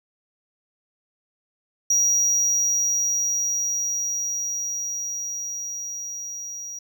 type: tone with level ramp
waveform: triangle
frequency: 5750 Hz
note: F8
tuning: 50 cents sharp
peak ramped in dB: -15 to -31 dBFS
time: 1.9-6.79 s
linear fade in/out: 5 ms
effects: none